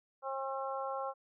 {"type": "harmonic tone", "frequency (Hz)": 269, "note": "C4", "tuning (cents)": 48, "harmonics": [2, 3, 4, 5], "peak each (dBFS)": [-39, -40, -41, -44], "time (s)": [0.22, 1.14], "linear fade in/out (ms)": 50, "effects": []}